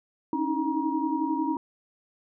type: tone cluster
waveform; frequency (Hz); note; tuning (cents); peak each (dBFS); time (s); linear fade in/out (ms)
sine; 274.6 / 308.4 / 319.5 / 949; C#4 / D#4 / D#4 / A#5; -16 / -15 / +46 / +31; -30; 0.33-1.57; 2
effects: none